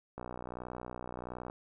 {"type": "click train", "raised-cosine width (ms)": 1, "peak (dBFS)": -27, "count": 82, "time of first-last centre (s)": [0.18, 1.499], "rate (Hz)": 61.4, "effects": []}